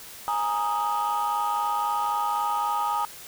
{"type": "chord", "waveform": "sine", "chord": "Ab suspended second", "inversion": "none", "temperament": "just", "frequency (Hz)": [830.6, 934.4, 1245.9], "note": ["Ab5", "Bb5", "Eb6"], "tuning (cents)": [0, 4, 2], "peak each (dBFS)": -26, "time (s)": [0.28, 3.05], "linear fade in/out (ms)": 0, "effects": ["tanh soft clip ceiling -19 dBFS", "white hiss -43 dBFS RMS until 3.27 s"]}